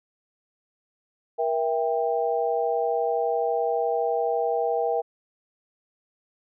sine chord, E diminished, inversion second, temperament just, 474.7 / 659.3 / 791.1 Hz, Bb4 / E5 / G5, +31 / 0 / +16 cents, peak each -25 / -27 / -27 dBFS, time 1.38-5.02 s, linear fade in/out 20 ms, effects none

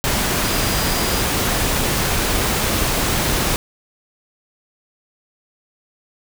sine tone in noise, 4875 Hz, D#8, 36 cents flat, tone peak -30 dBFS, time 0.45-1.22 s, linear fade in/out 0 ms, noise pink, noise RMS -19 dBFS, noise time 0.04-3.56 s, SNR -14 dB, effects none

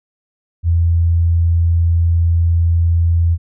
sine tone, 84.3 Hz, E2, 39 cents sharp, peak -10 dBFS, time 0.63-3.38 s, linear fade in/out 50 ms, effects none

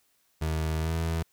30% pulse tone with pitch glide, 79 to 81.98 Hz, D#2 to E2, +27 to -9 cents, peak -24 dBFS, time 0.41-1.23 s, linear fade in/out 10 ms, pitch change +64 cents, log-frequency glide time 0.79-0.92 s, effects white hiss -69 dBFS RMS until 1.32 s

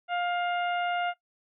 harmonic tone, 705 Hz, F5, 16 cents sharp, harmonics 1 / 2 / 3 / 4 / 5, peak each -28 / -33 / -39 / -39 / -51 dBFS, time 0.08-1.14 s, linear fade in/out 50 ms, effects noise-tail reverb RT60 0.1 s tail -17 dB re dry

